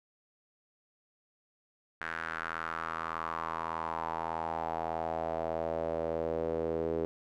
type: tone with band-pass filter sweep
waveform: sawtooth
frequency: 81.7 Hz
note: E2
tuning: 15 cents flat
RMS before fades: -35 dBFS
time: 2.01-7.05 s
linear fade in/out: 0 ms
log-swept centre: 1600 to 430 Hz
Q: 4
effects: none